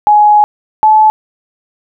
sine tone pair in turn, 838 / 863.6 Hz, G#5 / A5, +15 / -33 cents, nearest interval minor second, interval 52 cents, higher second, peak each -3 dBFS, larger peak neither, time 0.07-0.44 / 0.83-1.1 s, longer first, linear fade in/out 0 ms, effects none

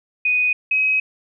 sine tone pair in turn, 2489 / 2540 Hz, D#7 / D#7, 0 / +35 cents, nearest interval unison, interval 35 cents, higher second, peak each -15 dBFS, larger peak neither, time 0.25-0.53 / 0.71-1 s, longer second, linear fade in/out 5 ms, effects none

